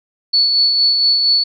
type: tone with tremolo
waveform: sine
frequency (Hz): 4435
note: C#8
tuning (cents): 0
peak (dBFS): -9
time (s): 0.33-1.44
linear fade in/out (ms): 10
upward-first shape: sine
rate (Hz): 4.3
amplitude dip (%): 35
effects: none